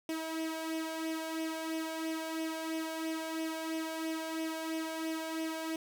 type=tone with flanger; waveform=sawtooth; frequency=321.3 Hz; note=E4; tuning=44 cents flat; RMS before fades=-37 dBFS; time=0.09-5.76 s; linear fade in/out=2 ms; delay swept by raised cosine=0.34 to 1.34 ms; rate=3 Hz; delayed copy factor=+0.6; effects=none